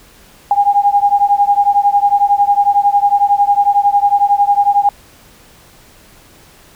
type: beating tone pair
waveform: sine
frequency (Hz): 807 / 818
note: G#5 / G#5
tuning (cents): -50 / -26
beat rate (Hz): 11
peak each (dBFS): -11 / -12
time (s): 0.51-4.89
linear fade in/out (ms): 2
effects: pink hiss -44 dBFS RMS until 6.75 s